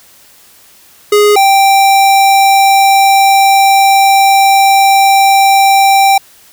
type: tone pair in turn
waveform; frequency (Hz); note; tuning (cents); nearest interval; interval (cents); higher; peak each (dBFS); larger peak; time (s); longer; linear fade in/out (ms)
square; 415.3 / 784; G#4 / G5; 0 / 0; major seventh; 1100; second; -5; neither; 1.12-1.36 / 1.36-6.18; second; 5
effects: white hiss -42 dBFS RMS until 6.52 s